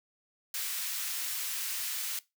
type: high-pass noise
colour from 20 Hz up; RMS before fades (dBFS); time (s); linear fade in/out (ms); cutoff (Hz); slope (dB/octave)
white; -35; 0.54-2.19; 2; 1600; 12
effects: noise-tail reverb RT60 0.2 s tail -19 dB re dry